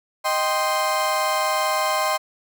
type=chord; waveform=35% pulse; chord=C minor; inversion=first; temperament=equal; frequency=622.3 / 784 / 1046.5 Hz; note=Eb5 / G5 / C6; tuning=0 / 0 / 0 cents; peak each=-23 / -24 / -21 dBFS; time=0.24-2.18 s; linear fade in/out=20 ms; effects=none